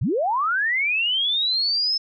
sine linear sweep, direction up, 79.4 to 5274 Hz, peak -19 dBFS, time 0.01-1.98 s, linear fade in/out 10 ms, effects none

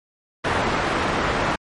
white low-pass noise, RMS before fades -22 dBFS, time 0.44-1.56 s, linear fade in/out 10 ms, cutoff 1400 Hz, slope 12 dB/octave, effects MP3 48 kbps

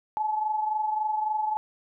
sine tone pair together, 856.4 / 880 Hz, A5 / A5, -47 / 0 cents, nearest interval unison, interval 47 cents, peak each -25 / -33 dBFS, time 0.17-1.57 s, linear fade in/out 0 ms, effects none

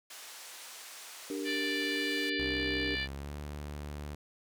white band-pass noise, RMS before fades -48 dBFS, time 0.1-2.3 s, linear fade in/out 5 ms, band 560 to 9000 Hz, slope 12 dB/octave
sine chord, G minor, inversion second, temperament equal, 293.7 / 392 / 466.2 Hz, D4 / G4 / Bb4, 0 / 0 / 0 cents, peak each -36 / -39 / -41 dBFS, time 1.3-2.95 s, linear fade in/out 2 ms
harmonic tone, 587.3 Hz, D5, in tune, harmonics 3 / 4 / 5 / 6 / 7 / 8, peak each -36 / -38 / -40 / -42 / -43 / -44 dBFS, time 1.44-3.08 s, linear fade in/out 50 ms
sawtooth tone with pitch glide, 64.7 to 73.47 Hz, C2 to D2, -19 to +1 cents, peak -35 dBFS, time 2.39-4.15 s, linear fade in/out 5 ms, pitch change +220 cents, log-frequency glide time 2.91-3.34 s
effects none

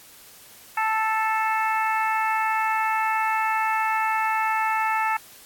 harmonic tone with a mistuned harmonic, 440 Hz, A4, in tune, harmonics 2 / 3 / 4 / 5 / 6, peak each -23 / -27 / -29 / -31 / -33 dBFS, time 0.77-5.17 s, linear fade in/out 5 ms, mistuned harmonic 5, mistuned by -16 cents, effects white hiss -48 dBFS RMS until 5.45 s + AAC 64 kbps

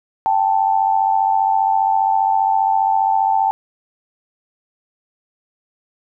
sine tone pair together, 784 / 879 Hz, G5 / A5, 0 / -2 cents, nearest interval major second, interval 198 cents, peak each -16 dBFS, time 0.26-3.51 s, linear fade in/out 0 ms, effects none

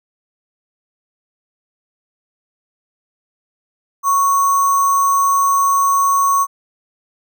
sine tone with sample-and-hold, 1108.7 Hz, C#6, in tune, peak -11 dBFS, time 4.03-6.47 s, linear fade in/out 50 ms, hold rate 7350 Hz, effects none

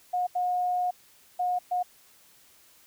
sine tone bursts at uneven times, 721 Hz, F#5, 45 cents flat, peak -24 dBFS, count 4, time 0.13-0.27 / 0.35-0.91 / 1.39-1.59 / 1.71-1.83 s, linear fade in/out 10 ms, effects white hiss -58 dBFS RMS until 2.86 s

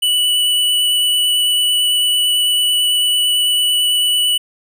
square tone with vibrato, 2960 Hz, F#7, in tune, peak -13 dBFS, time 0.02-4.38 s, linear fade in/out 10 ms, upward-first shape triangle, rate 9 Hz, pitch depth 12 cents each way, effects none

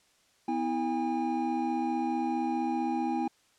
triangle tone cluster, 248.9 / 324.2 / 811 Hz, B3 / E4 / G#5, +14 / -29 / -41 cents, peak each -30 dBFS, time 0.48-3.28 s, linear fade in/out 5 ms, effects white hiss -66 dBFS RMS until 3.58 s + low-pass 8000 Hz 12 dB/octave

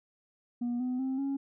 sine tone with pitch steps, 240.9 / 251.9 / 263.3 / 275.3 Hz, B3 / B3 / C4 / C#4, -43 / +34 / +11 / -12 cents, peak -27 dBFS, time 0.61-1.37 s, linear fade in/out 10 ms, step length 190 ms, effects tanh soft clip ceiling -28 dBFS

